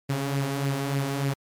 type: tone with flanger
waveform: sawtooth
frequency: 138.59 Hz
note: C#3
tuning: in tune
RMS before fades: -27 dBFS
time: 0.09-1.34 s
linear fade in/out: 10 ms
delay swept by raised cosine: 0.4 to 4.7 ms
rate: 3.4 Hz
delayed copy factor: +0.5
effects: MP3 96 kbps